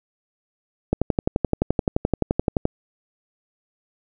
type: click train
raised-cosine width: 2 ms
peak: -5 dBFS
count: 21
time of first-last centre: 0.93-2.654 s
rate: 11.6 Hz
effects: none